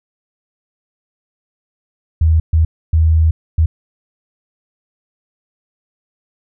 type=tone bursts at uneven times; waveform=sine; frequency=80.1 Hz; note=E2; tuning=49 cents flat; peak=-8 dBFS; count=4; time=2.21-2.4 / 2.53-2.65 / 2.93-3.31 / 3.58-3.66 s; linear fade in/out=5 ms; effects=none